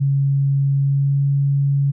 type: tone with pitch glide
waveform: sine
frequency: 138.59 to 139.88 Hz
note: C#3 to C#3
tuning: 0 to +16 cents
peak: -14 dBFS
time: 0-1.92 s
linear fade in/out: 20 ms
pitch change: +16 cents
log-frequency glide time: 0.77-1.25 s
effects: none